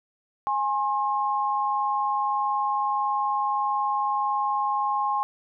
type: tone pair together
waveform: sine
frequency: 828 / 1069.6 Hz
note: G#5 / C6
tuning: -5 / +38 cents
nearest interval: major third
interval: 443 cents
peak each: -25 dBFS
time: 0.47-5.23 s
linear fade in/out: 0 ms
effects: none